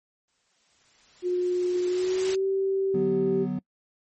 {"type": "noise with exponential growth", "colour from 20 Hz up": "white", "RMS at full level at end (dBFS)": -32, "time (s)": [0.28, 2.35], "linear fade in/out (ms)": 1, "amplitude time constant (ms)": 450}
{"type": "tone with pitch glide", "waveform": "sine", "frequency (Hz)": [359.2, 387.2], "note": ["F4", "G4"], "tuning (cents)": [49, -21], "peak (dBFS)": -22, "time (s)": [1.22, 3.47], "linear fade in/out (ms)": 50, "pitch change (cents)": 130, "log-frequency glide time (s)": [1.87, 2.45]}
{"type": "chord", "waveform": "triangle", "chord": "B minor", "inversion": "first", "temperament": "equal", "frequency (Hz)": [146.83, 185, 246.9], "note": ["D3", "F#3", "B3"], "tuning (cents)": [0, 0, 0], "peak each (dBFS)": [-33, -27, -28], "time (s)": [2.94, 3.59], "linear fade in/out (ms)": 5}
{"effects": ["noise-tail reverb RT60 0.1 s tail -23 dB re dry", "MP3 32 kbps"]}